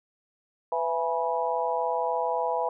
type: harmonic tone with a mistuned harmonic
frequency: 166.5 Hz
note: E3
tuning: 18 cents sharp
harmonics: 3 / 4 / 5 / 6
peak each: -30 / -30 / -30 / -30 dBFS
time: 0.72-2.69 s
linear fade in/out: 2 ms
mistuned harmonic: 6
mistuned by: -40 cents
effects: none